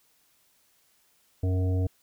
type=harmonic tone; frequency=92.5 Hz; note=F#2; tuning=in tune; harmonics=1 / 3 / 5 / 7 / 8; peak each=-23 / -34 / -37 / -42 / -51 dBFS; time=1.43-1.87 s; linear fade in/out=5 ms; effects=white hiss -66 dBFS RMS until 2.02 s